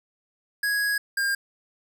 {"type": "tone pair in turn", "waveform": "square", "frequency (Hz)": [1661.2, 1607.4], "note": ["G#6", "G6"], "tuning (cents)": [0, 43], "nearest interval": "minor second", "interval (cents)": 57, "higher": "first", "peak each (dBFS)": -23, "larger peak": "neither", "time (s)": [[0.63, 0.98], [1.17, 1.35]], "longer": "first", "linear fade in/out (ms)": 5, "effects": []}